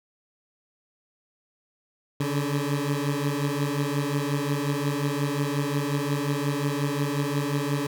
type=beating tone pair; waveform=20% pulse; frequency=140.8 / 146.4 Hz; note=C#3 / D3; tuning=+27 / -5 cents; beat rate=5.6 Hz; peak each=-22 / -23 dBFS; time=2.2-7.87 s; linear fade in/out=5 ms; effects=none